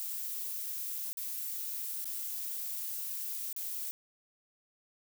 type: noise with dropouts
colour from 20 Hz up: violet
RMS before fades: -38 dBFS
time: 0-3.91 s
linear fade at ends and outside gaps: 0 ms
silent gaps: 1.13-1.172 / 2.044-2.055 / 3.528-3.563 s
effects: none